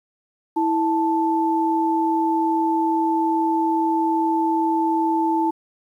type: tone pair together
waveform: sine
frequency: 326.7 / 878.8 Hz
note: E4 / A5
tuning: -15 / -2 cents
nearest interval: octave + perfect fourth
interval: 1713 cents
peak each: -20 dBFS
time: 0.56-5.51 s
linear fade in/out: 10 ms
effects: 9-bit